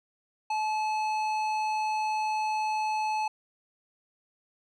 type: tone with low-pass filter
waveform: square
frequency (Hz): 862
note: A5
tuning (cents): -36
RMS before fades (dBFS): -29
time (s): 0.5-3.28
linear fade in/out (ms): 5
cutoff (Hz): 5200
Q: 0.51
effects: none